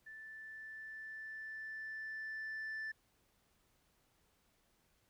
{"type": "tone with level ramp", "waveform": "sine", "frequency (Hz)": 1760, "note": "A6", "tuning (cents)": 0, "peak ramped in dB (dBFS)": [-49, -37], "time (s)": [0.06, 2.92], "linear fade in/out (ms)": 10, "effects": ["tanh soft clip ceiling -39 dBFS", "pink hiss -75 dBFS RMS until 5.09 s"]}